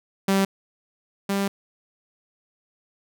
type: tone pair in turn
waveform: sawtooth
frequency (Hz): 194.6 / 197.89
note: G3 / G3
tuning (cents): -12 / +17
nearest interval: unison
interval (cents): 29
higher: second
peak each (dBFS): -14 / -18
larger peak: first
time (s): 0.28-0.45 / 1.29-1.48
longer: second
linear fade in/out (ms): 5
effects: none